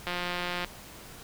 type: click train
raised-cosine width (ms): 0.3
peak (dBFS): -16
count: 103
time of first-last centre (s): 0.07-0.646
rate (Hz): 177
effects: pink hiss -47 dBFS RMS until 1.23 s